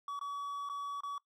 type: tone with dropouts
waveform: triangle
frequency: 1136 Hz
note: C#6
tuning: 42 cents sharp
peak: -35 dBFS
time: 0.08-1.18 s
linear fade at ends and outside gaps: 2 ms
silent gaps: 0.192-0.212 / 0.69-0.697 / 1.006-1.034 s
effects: noise-tail reverb RT60 0.1 s tail -22 dB re dry